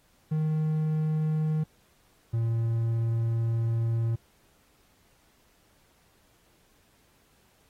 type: tone pair in turn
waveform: triangle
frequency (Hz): 155.56 / 114.76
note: D#3 / A#2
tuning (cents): 0 / -27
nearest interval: perfect fourth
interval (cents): 527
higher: first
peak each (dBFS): -22 / -22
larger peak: neither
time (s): 0.31-1.64 / 2.33-4.16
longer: second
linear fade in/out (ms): 10
effects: pink hiss -65 dBFS RMS until 7.69 s + AAC 48 kbps